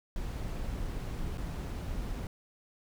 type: noise with dropouts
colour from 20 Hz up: brown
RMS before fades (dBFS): -36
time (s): 0.16-2.27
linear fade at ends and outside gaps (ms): 1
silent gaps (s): 1.374-1.38
effects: none